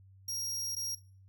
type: tone with dropouts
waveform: sawtooth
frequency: 5620 Hz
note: F8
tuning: 10 cents sharp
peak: -32 dBFS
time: 0.28-0.95 s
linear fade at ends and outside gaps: 5 ms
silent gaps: 0.752-0.764 s
effects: noise-tail reverb RT60 0.4 s tail -17 dB re dry + added 96 Hz sine -55 dBFS peak until 1.28 s